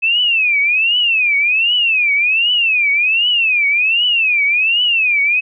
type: tone with vibrato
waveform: sine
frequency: 2580 Hz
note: E7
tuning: 38 cents flat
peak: -11 dBFS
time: 0.02-5.41 s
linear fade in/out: 20 ms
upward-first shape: triangle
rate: 1.3 Hz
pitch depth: 260 cents each way
effects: none